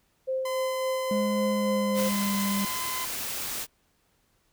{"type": "tone with tremolo", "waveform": "sine", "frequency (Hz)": 523.3, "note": "C5", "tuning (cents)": 0, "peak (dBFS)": -25, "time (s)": [0.27, 2.1], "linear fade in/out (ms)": 20, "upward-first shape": "sine", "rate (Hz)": 3.6, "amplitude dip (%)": 35}
{"type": "tone", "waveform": "sawtooth", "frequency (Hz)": 1023, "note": "C6", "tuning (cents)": -39, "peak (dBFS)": -29, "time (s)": [0.45, 3.05], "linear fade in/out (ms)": 5}
{"type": "tone with pitch glide", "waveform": "triangle", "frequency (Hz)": [207.7, 198.44], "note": ["G#3", "G3"], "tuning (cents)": [0, 21], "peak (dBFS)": -24, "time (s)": [1.11, 2.65], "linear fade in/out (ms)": 2, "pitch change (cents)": -79, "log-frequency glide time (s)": [1.51, 2.37]}
{"type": "noise", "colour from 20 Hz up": "white", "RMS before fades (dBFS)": -33, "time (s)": [1.94, 3.67], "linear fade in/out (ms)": 50}
{"effects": ["pink hiss -69 dBFS RMS until 4.52 s"]}